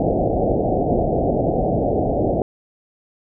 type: low-pass noise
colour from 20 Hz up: white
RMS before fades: -19 dBFS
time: 0-2.42 s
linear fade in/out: 2 ms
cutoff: 750 Hz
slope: 96 dB/octave
effects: none